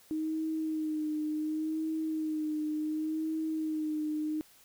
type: tone with vibrato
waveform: sine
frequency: 311.1 Hz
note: D#4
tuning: in tune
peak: -30 dBFS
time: 0.11-4.41 s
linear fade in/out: 0 ms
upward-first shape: sine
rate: 0.69 Hz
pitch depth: 34 cents each way
effects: white hiss -60 dBFS RMS until 4.64 s